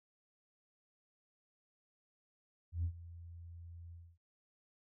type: tone with ADSR envelope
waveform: sine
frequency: 85 Hz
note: F2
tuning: 46 cents flat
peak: -30 dBFS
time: 2.72-4.18 s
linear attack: 120 ms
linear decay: 79 ms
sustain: -18 dB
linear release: 260 ms
effects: tanh soft clip ceiling -29 dBFS